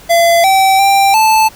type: tone with pitch steps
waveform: square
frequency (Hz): 679 / 771 / 788 / 876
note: F5 / G5 / G5 / A5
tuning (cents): -49 / -29 / +9 / -8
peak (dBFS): -7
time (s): 0.09-1.49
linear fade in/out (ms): 20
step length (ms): 350
effects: pink hiss -38 dBFS RMS until 1.55 s